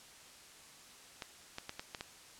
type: clicks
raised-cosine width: 0.2 ms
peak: -23 dBFS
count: 6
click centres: 1.222 / 1.584 / 1.694 / 1.795 / 1.948 / 2.009 s
effects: white hiss -56 dBFS RMS until 2.39 s + low-pass 9000 Hz 12 dB/octave